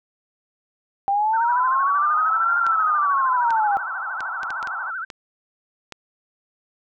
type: linear two-way sweep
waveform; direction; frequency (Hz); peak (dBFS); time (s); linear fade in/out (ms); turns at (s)
sine; up then down; 784 to 1406 to 784; -17; 1.08-3.77; 0; 2.57
type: tone with vibrato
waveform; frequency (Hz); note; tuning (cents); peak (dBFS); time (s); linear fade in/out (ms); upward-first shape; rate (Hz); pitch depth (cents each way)
sine; 1428; F6; +38; -26; 1.33-5.05; 10; sine; 13; 150
type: band-pass noise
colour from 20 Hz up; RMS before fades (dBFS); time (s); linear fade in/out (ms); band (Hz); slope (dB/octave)
white; -35; 1.48-4.91; 10; 780 to 1200; 48
type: clicks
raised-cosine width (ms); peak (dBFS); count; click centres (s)
0.2; -17; 9; 2.666 / 3.506 / 4.206 / 4.432 / 4.505 / 4.628 / 4.673 / 5.102 / 5.923
effects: none